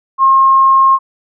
sine tone, 1072 Hz, C6, 42 cents sharp, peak -5 dBFS, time 0.18-0.99 s, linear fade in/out 50 ms, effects none

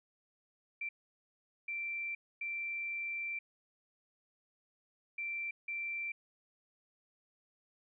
sine tone bursts at uneven times, 2349 Hz, D7, in tune, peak -36 dBFS, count 5, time 0.81-0.89 / 1.68-2.15 / 2.41-3.39 / 5.18-5.51 / 5.68-6.12 s, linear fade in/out 5 ms, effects none

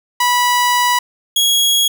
sawtooth tone pair in turn, 980 / 3317 Hz, B5 / G#7, -14 / -3 cents, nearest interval octave + major sixth, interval 2111 cents, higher second, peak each -8 dBFS, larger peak neither, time 0.2-0.99 / 1.36-1.88 s, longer first, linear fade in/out 5 ms, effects none

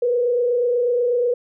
sine tone with frequency modulation, 486 Hz, B4, 28 cents flat, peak -16 dBFS, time 0.02-1.34 s, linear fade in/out 5 ms, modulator 28.2 Hz, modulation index 0.56, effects none

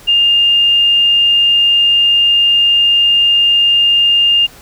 sine tone, 2812 Hz, F7, 11 cents sharp, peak -7 dBFS, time 0.07-4.47 s, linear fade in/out 20 ms, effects pink hiss -39 dBFS RMS until 4.61 s

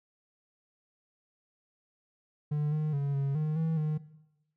triangle tone with pitch steps, 148.9 / 153.4 / 140.9 / 138.5 / 153.8 / 161.5 / 153.4 Hz, D3 / D#3 / C#3 / C#3 / D#3 / E3 / D#3, +24 / -24 / +29 / -1 / -20 / -35 / -24 cents, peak -25 dBFS, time 2.51-3.98 s, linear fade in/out 10 ms, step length 210 ms, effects noise-tail reverb RT60 0.9 s tail -17 dB re dry

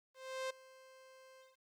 sawtooth tone with ADSR envelope, 523.3 Hz, C5, in tune, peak -33 dBFS, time 0.14-1.58 s, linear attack 360 ms, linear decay 10 ms, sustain -21 dB, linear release 180 ms, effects low-pass 8000 Hz 12 dB/octave + 12-bit

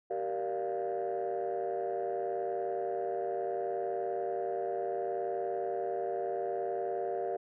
sine chord, G minor seventh, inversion none, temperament equal with one note detuned, 385.5 / 466.2 / 587.3 / 698.5 Hz, G4 / Bb4 / D5 / F5, -29 / 0 / 0 / 0 cents, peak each -35 / -36 / -38 / -35 dBFS, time 0.1-7.37 s, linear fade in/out 10 ms, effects tanh soft clip ceiling -26 dBFS

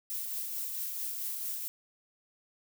violet noise with tremolo, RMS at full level -35 dBFS, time 0.1-1.68 s, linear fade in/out 0 ms, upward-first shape triangle, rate 4.5 Hz, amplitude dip 35%, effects none

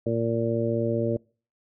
harmonic tone, 115.4 Hz, A#2, 17 cents flat, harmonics 1 / 2 / 3 / 4 / 5, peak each -29 / -29 / -29 / -29 / -29 dBFS, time 0.06-1.17 s, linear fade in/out 5 ms, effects noise-tail reverb RT60 0.4 s tail -25 dB re dry

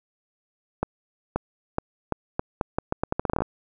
accelerating click train, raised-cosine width 1 ms, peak -9 dBFS, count 18, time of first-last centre 0.83-3.42 s, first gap 530 ms, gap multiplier 0.8, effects none

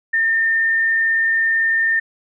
sine tone with frequency modulation, 1811 Hz, A6, 49 cents sharp, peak -14 dBFS, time 0.13-2 s, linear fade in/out 10 ms, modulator 74.7 Hz, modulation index 0.22, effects none

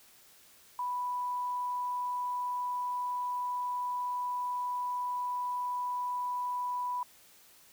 sine tone, 987.8 Hz, B5, in tune, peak -31 dBFS, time 0.79-7.03 s, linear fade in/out 2 ms, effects white hiss -59 dBFS RMS until 7.72 s

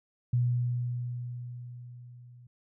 sine tone with level ramp, 122.1 Hz, B2, 19 cents flat, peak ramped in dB -22 to -50 dBFS, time 0.33-2.47 s, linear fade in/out 5 ms, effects none

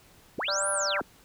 sine linear two-way sweep, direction up then down, 78.7 to 10600 to 78.7 Hz, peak -28 dBFS, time 0.38-1.02 s, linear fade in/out 5 ms, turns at 0.7 s
harmonic tone, 196 Hz, G3, in tune, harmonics 3 / 4 / 5 / 6 / 7 / 8, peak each -31 / -41 / -41 / -42 / -32 / -36 dBFS, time 0.48-1.01 s, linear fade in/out 2 ms
effects pink hiss -57 dBFS RMS until 1.24 s

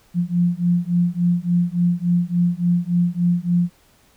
sine beating tone pair, 173.1 / 176.6 Hz, F3 / F3, -15 / +20 cents, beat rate 3.5 Hz, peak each -19 / -19 dBFS, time 0.14-3.7 s, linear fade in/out 50 ms, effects pink hiss -56 dBFS RMS until 4.16 s

